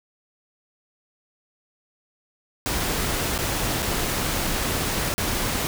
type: noise with dropouts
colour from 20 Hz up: pink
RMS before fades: -25 dBFS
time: 2.66-5.67 s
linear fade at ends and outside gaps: 0 ms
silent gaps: 3.379-3.388 / 3.822-3.827 / 5.14-5.18 s
effects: none